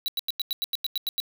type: tone bursts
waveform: square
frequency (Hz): 3921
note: B7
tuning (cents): -13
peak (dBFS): -25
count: 11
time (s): 0.06-1.201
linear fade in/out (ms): 0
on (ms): 21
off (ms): 91
effects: none